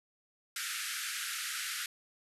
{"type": "band-pass noise", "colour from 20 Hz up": "pink", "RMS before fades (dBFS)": -38, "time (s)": [0.56, 1.86], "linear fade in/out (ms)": 2, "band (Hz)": [1300, 13000], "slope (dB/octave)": 96, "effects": []}